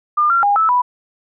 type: tone with pitch steps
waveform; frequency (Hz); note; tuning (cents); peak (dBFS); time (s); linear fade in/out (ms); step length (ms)
sine; 1204 / 1373 / 813 / 1310 / 987; D6 / F6 / G#5 / E6 / B5; +43 / -30 / -37 / -11 / -1; -11; 0.17-0.82; 10; 130
effects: none